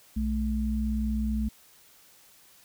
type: tone pair together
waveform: sine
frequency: 60.91 / 216.3 Hz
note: B1 / A3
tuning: -23 / -29 cents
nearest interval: octave + minor seventh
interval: 2194 cents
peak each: -28 / -28 dBFS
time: 0.16-1.49 s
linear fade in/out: 10 ms
effects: white hiss -57 dBFS RMS until 2.64 s